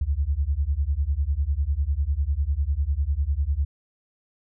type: beating tone pair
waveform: sine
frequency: 66.4 / 76.4 Hz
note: C2 / D#2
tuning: +26 / -31 cents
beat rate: 10 Hz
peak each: -24 dBFS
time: 0.01-3.65 s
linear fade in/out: 5 ms
effects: none